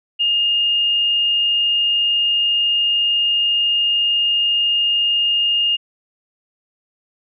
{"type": "tone", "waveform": "sine", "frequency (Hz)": 2833, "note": "F7", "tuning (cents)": 24, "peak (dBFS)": -14, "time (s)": [0.19, 5.77], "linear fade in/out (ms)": 20, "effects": []}